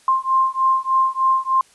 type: beating tone pair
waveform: sine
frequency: 1053 / 1056.3 Hz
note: C6 / C6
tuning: +11 / +16 cents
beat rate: 3.3 Hz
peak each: -18 dBFS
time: 0.08-1.61 s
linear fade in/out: 2 ms
effects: white hiss -53 dBFS RMS until 1.74 s + resampled to 24000 Hz